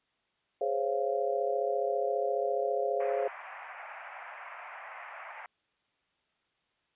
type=chord; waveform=sine; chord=Db major seventh; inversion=second; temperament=just; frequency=415.8 / 519.7 / 554.4 / 693 Hz; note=Ab4 / C5 / Db5 / F5; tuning=+2 / -12 / 0 / -14 cents; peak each=-33 dBFS; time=0.61-3.28 s; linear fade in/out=5 ms
type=band-pass noise; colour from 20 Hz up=pink; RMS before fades=-45 dBFS; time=3-5.46 s; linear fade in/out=2 ms; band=650 to 2400 Hz; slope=48 dB/octave
effects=white hiss -75 dBFS RMS until 6.95 s + resampled to 8000 Hz